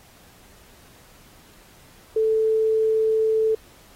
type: tone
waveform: sine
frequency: 440 Hz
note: A4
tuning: in tune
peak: -17 dBFS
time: 2.16-3.55 s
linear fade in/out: 5 ms
effects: pink hiss -52 dBFS RMS until 3.95 s + AAC 48 kbps